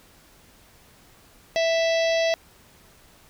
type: harmonic tone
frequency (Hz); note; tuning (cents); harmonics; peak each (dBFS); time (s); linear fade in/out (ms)
659.3; E5; 0; 1 / 3 / 4 / 5 / 6 / 7 / 8 / 9; -20 / -30 / -32 / -34 / -36 / -37 / -38 / -39; 1.56-2.34; 0
effects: pink hiss -54 dBFS RMS until 3.29 s